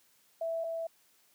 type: tone pair in turn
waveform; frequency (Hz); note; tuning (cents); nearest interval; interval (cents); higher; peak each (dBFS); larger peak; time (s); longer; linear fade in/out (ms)
sine; 659.3 / 659.3; E5 / E5; 0 / 0; unison; 0; neither; -31 / -33; first; 0.41-0.64 / 0.64-0.87; neither; 5
effects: white hiss -67 dBFS RMS until 1.34 s + high-pass 100 Hz 12 dB/octave